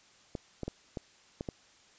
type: clicks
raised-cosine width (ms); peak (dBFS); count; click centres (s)
2; -22; 6; 0.352 / 0.633 / 0.68 / 0.972 / 1.409 / 1.488
effects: white hiss -61 dBFS RMS until 1.98 s + resampled to 16000 Hz